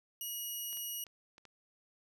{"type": "tone", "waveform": "5% pulse", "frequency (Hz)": 2900, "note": "F#7", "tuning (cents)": -35, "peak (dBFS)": -30, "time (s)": [0.21, 1.04], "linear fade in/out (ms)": 2}
{"type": "clicks", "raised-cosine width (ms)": 0.2, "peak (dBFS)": -38, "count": 5, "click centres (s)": [0.729, 0.772, 1.067, 1.381, 1.453]}
{"effects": []}